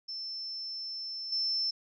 sine tone with level steps, 5320 Hz, E8, 15 cents sharp, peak -36 / -28 dBFS, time 0.08-1.71 s, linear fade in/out 10 ms, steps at 1.32 s, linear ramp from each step 5 ms, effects none

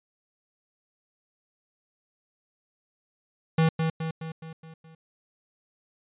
square tone with echo, 161.2 Hz, E3, 38 cents flat, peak -19 dBFS, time 3.58-3.69 s, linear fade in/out 5 ms, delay 210 ms, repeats 6, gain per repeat -5 dB, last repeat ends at 4.95 s, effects resampled to 8000 Hz

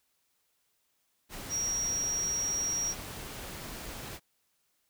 sine tone in noise, 5670 Hz, F8, 25 cents sharp, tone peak -29 dBFS, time 1.49-2.95 s, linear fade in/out 50 ms, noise pink, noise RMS -42 dBFS, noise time 1.29-4.2 s, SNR +10 dB, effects white hiss -75 dBFS RMS until 4.89 s

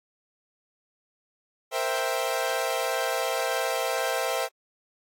sawtooth chord, C dominant seventh, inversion third, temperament equal, 466.2 / 523.3 / 659.3 / 784 Hz, Bb4 / C5 / E5 / G5, 0 / 0 / 0 / 0 cents, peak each -29 / -26 / -26 / -28 dBFS, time 1.71-4.49 s, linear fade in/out 50 ms, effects AAC 64 kbps

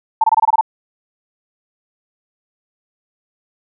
sine tone bursts, 886 Hz, A5, 12 cents sharp, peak -8 dBFS, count 8, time 0.21-0.611 s, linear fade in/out 5 ms, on 30 ms, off 23 ms, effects none

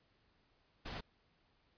pink noise, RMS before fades -44 dBFS, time 0.85-1.01 s, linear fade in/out 10 ms, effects pink hiss -74 dBFS RMS until 1.77 s + resampled to 11025 Hz

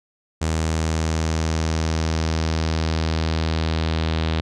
sawtooth tone with low-pass filter sweep, 80.1 Hz, E2, 49 cents flat, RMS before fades -22 dBFS, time 0.41-4.41 s, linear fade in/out 10 ms, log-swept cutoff 7600 to 3800 Hz, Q 2.4, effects none

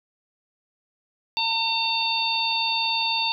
harmonic tone, 906 Hz, A#5, 50 cents flat, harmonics 1 / 3 / 4 / 5, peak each -27 / -27 / -27 / -27 dBFS, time 1.37-3.32 s, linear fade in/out 0 ms, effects none

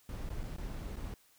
brown noise with dropouts, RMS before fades -40 dBFS, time 0.09-1.14 s, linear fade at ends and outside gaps 1 ms, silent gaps 0.292-0.301 / 0.433-0.438 / 0.564-0.583 / 0.958-0.967 s, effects white hiss -66 dBFS RMS until 1.38 s

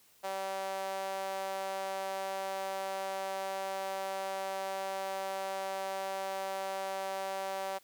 sawtooth tone with high-pass filter, 192.8 Hz, G3, 28 cents flat, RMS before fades -37 dBFS, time 0.23-7.79 s, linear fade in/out 20 ms, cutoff 660 Hz, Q 3.7, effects white hiss -64 dBFS RMS until 7.83 s

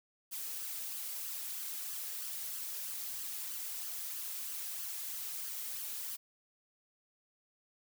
blue noise with flanger, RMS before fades -41 dBFS, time 0.31-6.17 s, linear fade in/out 20 ms, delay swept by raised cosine 0.63 to 2.43 ms, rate 3.1 Hz, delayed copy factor +0.5, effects none

